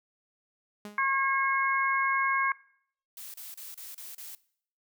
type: tone with exponential decay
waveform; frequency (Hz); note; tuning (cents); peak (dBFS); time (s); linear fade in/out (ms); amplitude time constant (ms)
sawtooth; 207.7; G#3; 0; -33; 0.85-1.11; 2; 56
type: harmonic tone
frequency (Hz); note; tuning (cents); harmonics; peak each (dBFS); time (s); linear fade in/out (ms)
542; C#5; -39; 2 / 3 / 4; -27 / -29 / -30; 0.98-2.52; 2
type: noise bursts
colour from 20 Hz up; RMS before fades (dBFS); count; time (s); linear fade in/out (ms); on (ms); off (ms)
blue; -43; 6; 3.17-4.35; 2; 170; 32
effects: noise-tail reverb RT60 0.6 s tail -20 dB re dry